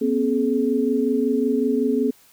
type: tone cluster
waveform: sine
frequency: 241.6 / 267 / 426.1 Hz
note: B3 / C4 / G#4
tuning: -38 / +35 / +44 cents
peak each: -22 dBFS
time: 0.01-2.11 s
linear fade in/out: 10 ms
effects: white hiss -54 dBFS RMS until 2.32 s